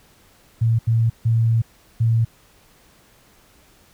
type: tone bursts at uneven times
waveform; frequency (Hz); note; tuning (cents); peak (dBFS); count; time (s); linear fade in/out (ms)
sine; 114.2; A#2; -35; -14; 4; 0.61-0.79 / 0.87-1.1 / 1.25-1.62 / 2-2.25; 10
effects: pink hiss -54 dBFS RMS until 3.93 s